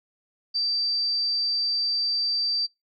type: tone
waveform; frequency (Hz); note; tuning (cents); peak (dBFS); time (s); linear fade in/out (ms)
sine; 4665; D8; -12; -22; 0.54-2.67; 20
effects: noise-tail reverb RT60 0.2 s tail -24 dB re dry